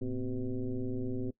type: tone with frequency modulation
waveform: sine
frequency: 134.6 Hz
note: C3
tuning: 49 cents sharp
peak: -31 dBFS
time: 0.01-1.31 s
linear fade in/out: 10 ms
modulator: 123 Hz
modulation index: 2.2
effects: noise-tail reverb RT60 0.1 s tail -20 dB re dry